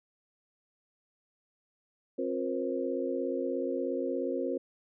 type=harmonic tone with a mistuned harmonic; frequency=88.7 Hz; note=F2; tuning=27 cents sharp; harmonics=3 / 4 / 5 / 6; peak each=-35 / -35 / -35 / -35 dBFS; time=2.18-4.58 s; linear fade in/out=10 ms; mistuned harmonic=5; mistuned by=+120 cents; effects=none